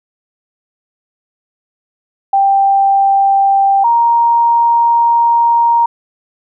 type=tone pair in turn; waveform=sine; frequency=787 / 935.9 Hz; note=G5 / A#5; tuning=+7 / +7 cents; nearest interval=minor third; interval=300 cents; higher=second; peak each=-7 dBFS; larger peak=neither; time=2.33-3.84 / 3.84-5.86 s; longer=second; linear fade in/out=5 ms; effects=none